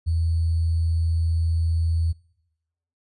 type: tone with sample-and-hold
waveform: sine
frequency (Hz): 82.5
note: E2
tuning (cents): +2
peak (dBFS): -19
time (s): 0.06-2.13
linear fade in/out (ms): 20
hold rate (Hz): 4410
effects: noise-tail reverb RT60 0.9 s tail -25 dB re dry + resampled to 24000 Hz